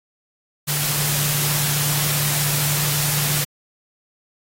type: tone in noise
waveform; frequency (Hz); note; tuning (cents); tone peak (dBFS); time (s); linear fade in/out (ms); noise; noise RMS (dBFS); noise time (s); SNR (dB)
sine; 146.83; D3; 0; -24; 0.67-3.45; 20; white; -22; 0.67-3.45; -5
effects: AAC 48 kbps

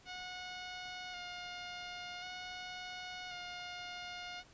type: tone with vibrato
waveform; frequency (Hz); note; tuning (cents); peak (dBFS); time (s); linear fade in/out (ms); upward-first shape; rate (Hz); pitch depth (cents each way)
10% pulse; 721; F#5; -45; -35; 0.05-4.44; 50; square; 0.46; 20
effects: pink hiss -62 dBFS RMS until 4.53 s + resampled to 16000 Hz

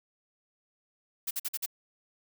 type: noise bursts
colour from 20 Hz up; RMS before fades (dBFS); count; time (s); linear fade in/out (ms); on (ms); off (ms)
blue; -32; 5; 1.27-1.662; 10; 40; 48
effects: none

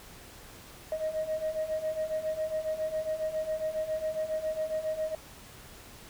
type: beating tone pair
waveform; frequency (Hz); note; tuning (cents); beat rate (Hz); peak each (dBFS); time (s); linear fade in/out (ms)
sine; 622.3 / 629.6; D#5 / D#5; 0 / +20; 7.3; -33 / -30; 0.92-5.15; 2
effects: tanh soft clip ceiling -25 dBFS + pink hiss -50 dBFS RMS until 6.09 s

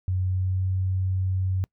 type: tone with pitch glide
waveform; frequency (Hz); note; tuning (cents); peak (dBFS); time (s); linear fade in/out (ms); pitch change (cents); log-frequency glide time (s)
sine; 92.5 to 93.74; F#2 to F#2; 0 to +23; -22; 0.08-1.64; 0; +23; 0.22-0.68
effects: noise-tail reverb RT60 0.1 s tail -26 dB re dry

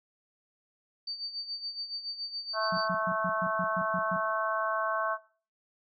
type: tone with tremolo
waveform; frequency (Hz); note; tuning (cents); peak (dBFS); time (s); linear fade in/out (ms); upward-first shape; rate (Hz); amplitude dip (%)
sine; 4600; D8; -37; -32; 1.07-2.88; 5; sine; 7.1; 70
type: harmonic tone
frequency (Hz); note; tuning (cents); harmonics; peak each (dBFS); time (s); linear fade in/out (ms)
218.6; A3; -11; 3 / 4 / 5 / 6 / 7; -31 / -41 / -32 / -38 / -35; 2.53-5.18; 50
type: tone bursts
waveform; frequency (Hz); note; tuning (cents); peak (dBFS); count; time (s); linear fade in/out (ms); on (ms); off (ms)
sine; 180.8; F#3; -40; -32; 9; 2.72-4.166; 5; 54; 120
effects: noise-tail reverb RT60 0.4 s tail -18 dB re dry

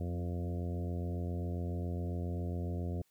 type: harmonic tone with a mistuned harmonic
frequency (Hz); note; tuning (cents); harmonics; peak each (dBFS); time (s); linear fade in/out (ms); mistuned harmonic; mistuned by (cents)
87.31; F2; 0; 1 / 2 / 3 / 4 / 5 / 6 / 7 / 8; -35 / -41 / -45 / -47 / -49 / -51 / -52 / -53; 0-3.02; 5; 3; -21
effects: white hiss -74 dBFS RMS until 3.1 s

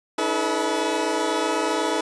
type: tone cluster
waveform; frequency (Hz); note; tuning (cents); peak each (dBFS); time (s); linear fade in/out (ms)
20% pulse; 293.7 / 321.8 / 428.8 / 489.8; D4 / E4 / A4 / B4; 0 / -42 / -45 / -14; -26 / -21 / -21 / -23; 0.18-2.01; 5
effects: resampled to 22050 Hz + 8-bit

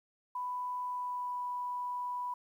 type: tone with pitch glide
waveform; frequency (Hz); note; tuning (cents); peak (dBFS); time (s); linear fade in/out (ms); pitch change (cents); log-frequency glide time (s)
sine; 993 to 985.6; B5 to B5; +9 to -4; -34; 0.35-2.34; 5; -13; 0.81-1.45
effects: 11-bit

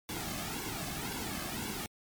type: noise with flanger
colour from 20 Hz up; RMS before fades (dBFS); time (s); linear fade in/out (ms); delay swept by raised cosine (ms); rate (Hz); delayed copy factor
pink; -38; 0.09-1.86; 0; 1.6 to 2.13; 1.9; -0.7
effects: MP3 96 kbps

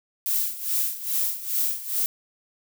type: noise with tremolo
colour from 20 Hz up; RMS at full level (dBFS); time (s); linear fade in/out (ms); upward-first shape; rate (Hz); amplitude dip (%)
violet; -23; 0.26-2.06; 0; sine; 2.4; 80
effects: none

